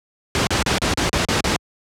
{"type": "noise bursts", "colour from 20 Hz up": "pink", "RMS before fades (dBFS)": -18, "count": 8, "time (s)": [0.35, 1.562], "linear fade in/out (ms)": 0, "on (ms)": 120, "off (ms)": 36, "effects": ["high-pass 60 Hz 12 dB/octave", "low-pass 7000 Hz 12 dB/octave"]}